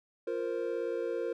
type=chord; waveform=triangle; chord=F suspended fourth; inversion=none; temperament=just; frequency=349.2 / 465.6 / 523.8 Hz; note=F4 / Bb4 / C5; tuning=0 / -2 / +2 cents; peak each=-35 / -32 / -35 dBFS; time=0.27-1.33 s; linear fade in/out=5 ms; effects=none